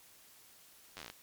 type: slowing click train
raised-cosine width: 0.2 ms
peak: -27 dBFS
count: 10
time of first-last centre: 0.97-1.1 s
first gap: 10 ms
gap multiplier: 1.09
effects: white hiss -60 dBFS RMS until 1.22 s + MP3 96 kbps